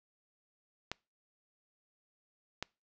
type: clicks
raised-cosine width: 0.2 ms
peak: -18 dBFS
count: 2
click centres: 0.916 / 2.626 s
effects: noise-tail reverb RT60 0.3 s tail -26 dB re dry + low-pass 7000 Hz 12 dB/octave